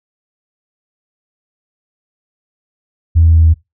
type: tone with pitch steps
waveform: sine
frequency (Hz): 82.41 / 81.84 / 81.28 / 80.71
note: E2 / E2 / E2 / E2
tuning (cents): 0 / -12 / -24 / -36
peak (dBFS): -4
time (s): 3.15-3.542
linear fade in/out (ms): 20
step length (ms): 98
effects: noise-tail reverb RT60 0.2 s tail -22 dB re dry + tanh soft clip ceiling 0 dBFS